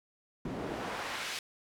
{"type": "noise with band-pass filter sweep", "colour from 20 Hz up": "pink", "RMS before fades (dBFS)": -38, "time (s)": [0.45, 1.39], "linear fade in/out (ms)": 2, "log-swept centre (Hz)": [230, 3700], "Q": 0.72, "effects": []}